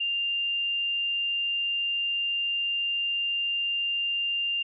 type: tone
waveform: sine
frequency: 2794 Hz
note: F7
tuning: in tune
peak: -25 dBFS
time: 0-4.63 s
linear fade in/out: 10 ms
effects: none